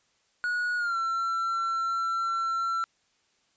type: tone with pitch glide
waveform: triangle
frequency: 1456 to 1350.7 Hz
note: F#6 to E6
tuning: -28 to +42 cents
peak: -24 dBFS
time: 0.44-2.84 s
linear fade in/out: 0 ms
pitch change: -130 cents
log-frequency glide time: 0.77-0.97 s
effects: white hiss -69 dBFS RMS until 3.56 s + resampled to 16000 Hz